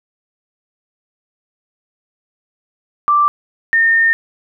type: tone pair in turn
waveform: sine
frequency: 1174.7 / 1823.2 Hz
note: D6 / A#6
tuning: 0 / -39 cents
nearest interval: minor sixth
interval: 761 cents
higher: second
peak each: -9 dBFS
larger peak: neither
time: 3.08-3.28 / 3.73-4.13 s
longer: second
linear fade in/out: 0 ms
effects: none